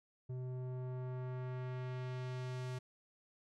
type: tone with low-pass filter sweep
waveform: square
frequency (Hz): 127.1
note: C3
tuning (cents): -50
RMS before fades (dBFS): -42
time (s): 0.29-2.79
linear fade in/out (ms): 10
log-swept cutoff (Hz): 400 to 8800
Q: 0.71
effects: none